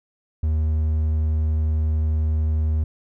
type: tone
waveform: triangle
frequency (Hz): 77.78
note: D#2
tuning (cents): 0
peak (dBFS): -16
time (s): 0.43-2.84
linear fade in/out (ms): 5
effects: none